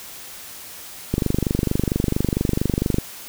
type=click train; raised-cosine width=3 ms; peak=-6 dBFS; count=46; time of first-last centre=1.14-2.984 s; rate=24.4 Hz; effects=white hiss -38 dBFS RMS until 3.28 s